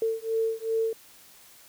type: beating tone pair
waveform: sine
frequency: 447.5 / 450.1 Hz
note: A4 / A4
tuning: +29 / +39 cents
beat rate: 2.6 Hz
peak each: -28 dBFS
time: 0.02-0.93 s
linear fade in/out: 2 ms
effects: white hiss -53 dBFS RMS until 1.68 s